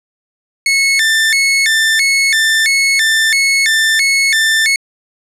sawtooth tone with vibrato, 1975.5 Hz, B6, in tune, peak -6 dBFS, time 0.66-4.76 s, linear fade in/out 2 ms, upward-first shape square, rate 1.5 Hz, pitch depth 180 cents each way, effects low-pass 10000 Hz 12 dB/octave

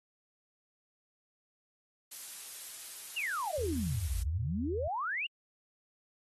blue noise, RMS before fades -43 dBFS, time 2.11-4.23 s, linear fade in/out 10 ms
sine exponential two-way sweep, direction down then up, 2960 to 48 to 2960 Hz, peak -32 dBFS, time 3.16-5.27 s, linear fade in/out 10 ms, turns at 4.18 s
sine tone with vibrato, 82.1 Hz, E2, 6 cents flat, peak -36 dBFS, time 3.58-4.88 s, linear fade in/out 5 ms, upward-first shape sine, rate 5.1 Hz, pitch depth 11 cents each way
effects AAC 32 kbps

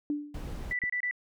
sine tone with exponential decay, 293.7 Hz, D4, in tune, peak -25 dBFS, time 0.1-0.5 s, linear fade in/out 1 ms, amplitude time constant 86 ms
brown noise, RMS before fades -38 dBFS, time 0.34-0.73 s, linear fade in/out 5 ms
clicks, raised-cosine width 3 ms, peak -30 dBFS, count 4, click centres 0.475 / 0.532 / 0.61 / 0.838 s
sine tone bursts, 1975.5 Hz, B6, in tune, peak -28 dBFS, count 4, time 0.71-1.111 s, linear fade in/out 2 ms, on 80 ms, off 27 ms
effects none

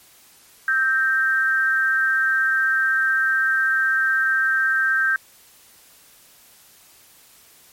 sine tone with amplitude modulation, 1571 Hz, G6, 3 cents sharp, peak -13 dBFS, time 0.68-5.16 s, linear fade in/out 2 ms, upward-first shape sine, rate 264 Hz, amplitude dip 70%, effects white hiss -51 dBFS RMS until 7.72 s + MP3 64 kbps

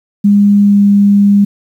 sine tone with pitch glide, 203.2 to 201.9 Hz, G#3 to G#3, -38 to -49 cents, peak -4 dBFS, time 0.24-1.45 s, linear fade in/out 10 ms, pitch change -11 cents, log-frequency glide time 0.61-0.81 s, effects 7-bit

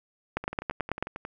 two click trains, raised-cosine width 0.5 ms, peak -12 / -21 dBFS, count 7 / 10, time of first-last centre 0.37-1.026 / 0.44-1.251 s, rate 9.15 / 11.1 Hz, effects none

